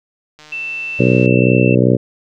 click train, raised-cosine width 0.2 ms, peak -23 dBFS, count 133, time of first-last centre 0.39-1.258 s, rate 152 Hz
sine tone, 2669 Hz, E7, 21 cents sharp, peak -21 dBFS, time 0.52-1.75 s, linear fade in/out 5 ms
harmonic tone, 62.5 Hz, B1, 21 cents sharp, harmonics 2 / 3 / 4 / 5 / 6 / 7 / 8 / 9, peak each -14 / -16 / -17 / -18 / -19 / -19 / -20 / -21 dBFS, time 0.99-1.97 s, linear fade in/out 10 ms
effects none

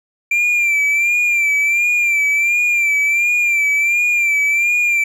triangle tone with vibrato, 2363 Hz, D7, 10 cents sharp, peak -11 dBFS, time 0.31-5.04 s, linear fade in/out 5 ms, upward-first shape sine, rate 1.4 Hz, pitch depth 55 cents each way, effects none

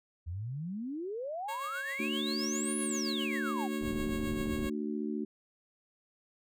sine exponential two-way sweep, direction up then down, 79 to 10800 to 720 Hz, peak -35 dBFS, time 0.26-3.68 s, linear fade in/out 20 ms, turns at 2.8 s
10% pulse tone with tremolo, 549 Hz, C#5, 17 cents flat, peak -31 dBFS, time 1.48-4.7 s, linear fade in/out 10 ms, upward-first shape sine, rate 7.6 Hz, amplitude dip 50%
harmonic tone, 74.6 Hz, D2, 28 cents sharp, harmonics 3 / 4 / 5, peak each -35 / -37 / -39 dBFS, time 1.99-5.25 s, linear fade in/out 10 ms
pink low-pass noise, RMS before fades -39 dBFS, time 3.81-4.7 s, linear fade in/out 20 ms, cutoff 300 Hz, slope 12 dB/octave
effects none

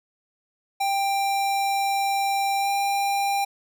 square tone with pitch glide, 790 to 796.9 Hz, G5 to G5, +13 to +28 cents, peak -22 dBFS, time 0.8-3.45 s, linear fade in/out 10 ms, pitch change +15 cents, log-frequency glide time 2.59-2.69 s, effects none

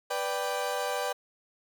30% pulse chord, G major, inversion first, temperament equal, 493.9 / 587.3 / 784 Hz, B4 / D5 / G5, 0 / 0 / 0 cents, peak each -31 dBFS, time 0.1-1.13 s, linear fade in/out 10 ms, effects none

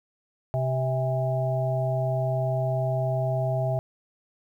harmonic tone with a mistuned harmonic, 130 Hz, C3, 11 cents flat, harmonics 1 / 3 / 5 / 6, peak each -25 / -37 / -27 / -36 dBFS, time 0.54-3.79 s, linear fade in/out 0 ms, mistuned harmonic 6, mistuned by +72 cents, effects 10-bit

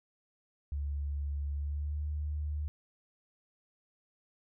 sine tone with pitch glide, 71.6 to 74.68 Hz, D2 to D2, -43 to +30 cents, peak -32 dBFS, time 0.72-2.68 s, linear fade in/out 0 ms, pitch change +73 cents, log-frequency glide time 1.53-2.02 s, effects none

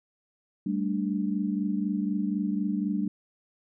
sine chord, G suspended second, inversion none, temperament equal, 196 / 220 / 293.7 Hz, G3 / A3 / D4, 0 / 0 / 0 cents, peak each -28 / -31 / -31 dBFS, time 0.66-3.08 s, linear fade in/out 5 ms, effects none

